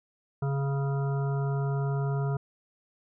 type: harmonic tone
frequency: 138.59 Hz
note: C#3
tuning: in tune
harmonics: 1 / 3 / 5 / 7 / 9 / 10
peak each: -26 / -36 / -40 / -43 / -45 / -46 dBFS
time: 0.42-2.37 s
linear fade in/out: 5 ms
effects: none